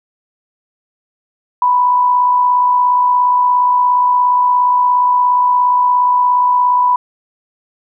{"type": "tone with amplitude modulation", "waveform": "sine", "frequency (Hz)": 989, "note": "B5", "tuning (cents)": 2, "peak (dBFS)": -7, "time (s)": [1.62, 6.96], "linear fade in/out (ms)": 2, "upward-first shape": "sine", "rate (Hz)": 57.1, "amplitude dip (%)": 35, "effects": []}